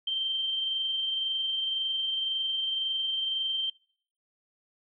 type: tone with amplitude modulation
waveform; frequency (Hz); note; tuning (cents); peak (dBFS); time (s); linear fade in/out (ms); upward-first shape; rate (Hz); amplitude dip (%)
sine; 3136; G7; 0; -26; 0.07-3.7; 5; sine; 21.9; 30
effects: noise-tail reverb RT60 0.6 s tail -25 dB re dry